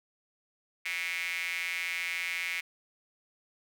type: tone with high-pass filter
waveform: square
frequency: 87.31 Hz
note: F2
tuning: in tune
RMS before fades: -34 dBFS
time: 0.85-2.61 s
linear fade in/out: 10 ms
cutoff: 2200 Hz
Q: 7.1
effects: none